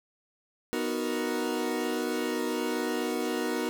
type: chord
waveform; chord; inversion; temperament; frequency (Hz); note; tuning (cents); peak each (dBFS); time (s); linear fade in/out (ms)
40% pulse; B major seventh; none; equal; 246.9 / 311.1 / 370 / 466.2; B3 / D#4 / F#4 / A#4; 0 / 0 / 0 / 0; -33; 0.73-3.69; 0
effects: none